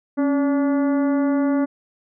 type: harmonic tone with a mistuned harmonic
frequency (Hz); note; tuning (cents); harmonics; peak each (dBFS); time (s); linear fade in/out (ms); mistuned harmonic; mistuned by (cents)
287.6; D4; -36; 1 / 2 / 3 / 4 / 5 / 6 / 7; -17 / -26 / -34 / -35 / -37 / -44 / -44; 0.17-1.66; 20; 1; -69
effects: none